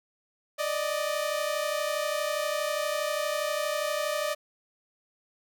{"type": "tone pair together", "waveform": "sawtooth", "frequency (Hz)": [587.3, 619.7], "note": ["D5", "D#5"], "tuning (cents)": [0, -7], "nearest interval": "minor second", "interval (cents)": 93, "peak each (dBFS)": [-26, -27], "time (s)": [0.58, 4.35], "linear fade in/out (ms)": 20, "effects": []}